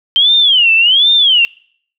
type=tone with vibrato; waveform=sine; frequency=3100 Hz; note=G7; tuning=20 cents flat; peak=-6 dBFS; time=0.16-1.45 s; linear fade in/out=0 ms; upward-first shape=sine; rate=1.3 Hz; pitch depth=270 cents each way; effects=noise-tail reverb RT60 0.6 s tail -26 dB re dry